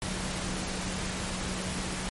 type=tone in noise; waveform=sine; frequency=185 Hz; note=F#3; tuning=in tune; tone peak=-37 dBFS; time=0.02-2.09 s; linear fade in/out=0 ms; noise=pink; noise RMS=-34 dBFS; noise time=0.02-2.09 s; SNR=-6 dB; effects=MP3 48 kbps